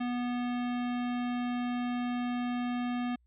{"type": "tone", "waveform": "square", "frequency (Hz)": 244.6, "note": "B3", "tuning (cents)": -16, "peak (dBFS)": -31, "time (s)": [0, 3.16], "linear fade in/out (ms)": 10, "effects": ["added 60 Hz sine -64 dBFS peak until 3.26 s", "resampled to 8000 Hz"]}